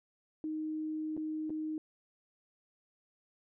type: tone with dropouts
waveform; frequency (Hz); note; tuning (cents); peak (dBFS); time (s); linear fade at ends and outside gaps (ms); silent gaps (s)
sine; 311.1; D#4; 0; -34; 0.44-1.78; 1; 1.167-1.175 / 1.496-1.503
effects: none